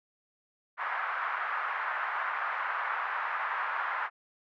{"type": "band-pass noise", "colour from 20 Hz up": "pink", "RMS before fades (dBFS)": -33, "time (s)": [0.77, 4.1], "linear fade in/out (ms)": 50, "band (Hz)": [990, 1700], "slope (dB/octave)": 24, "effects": []}